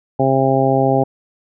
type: harmonic tone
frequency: 133.9 Hz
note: C3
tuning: 40 cents sharp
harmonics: 1 / 2 / 3 / 4 / 5 / 6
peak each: -19 / -19 / -19 / -19 / -19 / -19 dBFS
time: 0.19-1.04 s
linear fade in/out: 10 ms
effects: none